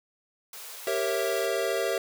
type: high-pass noise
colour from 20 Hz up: white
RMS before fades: -42 dBFS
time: 0.53-1.46 s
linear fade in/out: 2 ms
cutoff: 390 Hz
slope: 96 dB/octave
type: chord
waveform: square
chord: G diminished seventh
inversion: none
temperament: equal with one note detuned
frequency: 392 / 466.2 / 546.4 / 659.3 Hz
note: G4 / Bb4 / Db5 / Fb5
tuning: 0 / 0 / -25 / 0 cents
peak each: -32 dBFS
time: 0.87-1.98 s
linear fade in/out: 2 ms
effects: none